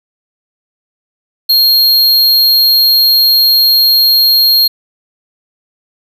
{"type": "tone", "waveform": "square", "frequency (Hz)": 4240, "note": "C8", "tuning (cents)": 22, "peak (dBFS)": -6, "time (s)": [1.49, 4.68], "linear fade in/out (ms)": 10, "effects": []}